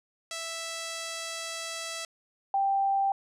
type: tone pair in turn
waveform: 5% pulse / sine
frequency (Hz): 659.3 / 786.1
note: E5 / G5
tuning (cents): 0 / +5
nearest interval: minor third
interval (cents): 305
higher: second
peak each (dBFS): -23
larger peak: neither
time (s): 0.31-2.05 / 2.54-3.12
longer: first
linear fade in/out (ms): 2
effects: resampled to 32000 Hz